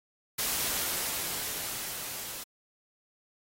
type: noise with level ramp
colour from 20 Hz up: white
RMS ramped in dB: -29 to -40 dBFS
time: 0.38-2.44 s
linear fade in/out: 10 ms
effects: AAC 48 kbps